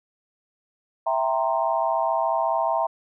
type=chord; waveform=sine; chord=C dominant seventh; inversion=first; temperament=equal; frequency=659.3 / 784 / 932.3 / 1046.5 Hz; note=E5 / G5 / Bb5 / C6; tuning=0 / 0 / 0 / 0 cents; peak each=-24 / -27 / -25 / -29 dBFS; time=1.06-2.87 s; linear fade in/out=10 ms; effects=none